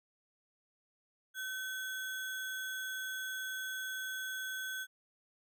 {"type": "tone with sample-and-hold", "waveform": "sine", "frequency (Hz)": 1529, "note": "G6", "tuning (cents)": -44, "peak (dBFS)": -37, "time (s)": [1.34, 4.87], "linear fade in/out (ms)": 50, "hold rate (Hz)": 4900, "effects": []}